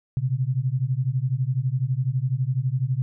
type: beating tone pair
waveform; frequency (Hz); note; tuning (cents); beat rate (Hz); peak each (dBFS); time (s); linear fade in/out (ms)
sine; 123.47 / 135.47; B2 / C#3; 0 / -39; 12; -24; 0.17-3.02; 0
effects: none